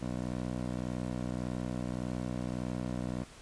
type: tone with band-pass filter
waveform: 15% pulse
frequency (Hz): 61.74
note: B1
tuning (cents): 0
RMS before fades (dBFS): -36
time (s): 0.01-3.24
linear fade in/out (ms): 10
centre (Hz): 320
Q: 0.7
effects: pink hiss -53 dBFS RMS until 3.41 s + resampled to 22050 Hz